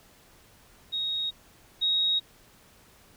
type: tone pair in turn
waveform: sine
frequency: 3759 / 3776 Hz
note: A#7 / A#7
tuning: +14 / +22 cents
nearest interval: unison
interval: 8 cents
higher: second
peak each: -27 / -22 dBFS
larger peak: second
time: 0.92-1.31 / 1.81-2.2 s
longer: neither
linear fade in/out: 20 ms
effects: pink hiss -57 dBFS RMS until 3.16 s